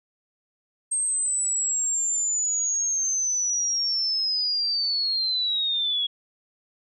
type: linear sweep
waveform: sine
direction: down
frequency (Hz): 8430 to 3318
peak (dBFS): -22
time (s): 0.91-6.07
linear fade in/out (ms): 10
effects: none